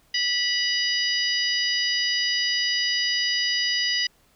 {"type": "harmonic tone with a mistuned harmonic", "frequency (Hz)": 980, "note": "B5", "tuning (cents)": -14, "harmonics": [2, 3, 4, 5, 6], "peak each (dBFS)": [-27, -26, -34, -25, -37], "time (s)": [0.14, 4.07], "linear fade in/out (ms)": 5, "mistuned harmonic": 4, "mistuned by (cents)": -53, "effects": ["pink hiss -61 dBFS RMS until 4.35 s"]}